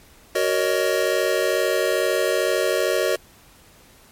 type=chord; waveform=square; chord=D# minor seventh; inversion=first; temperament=just; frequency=373.4 / 466.7 / 560 / 622.3 Hz; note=F#4 / A#4 / C#5 / D#5; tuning=+16 / +2 / +18 / 0 cents; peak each=-25 dBFS; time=0.35-3.16 s; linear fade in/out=5 ms; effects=pink hiss -51 dBFS RMS until 4.11 s + MP3 64 kbps